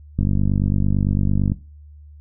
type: click train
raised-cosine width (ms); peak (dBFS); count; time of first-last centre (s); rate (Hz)
5; -7; 66; 0.19-1.519; 48.9
effects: noise-tail reverb RT60 0.3 s tail -17 dB re dry + added 74 Hz sine -40 dBFS peak until 2.2 s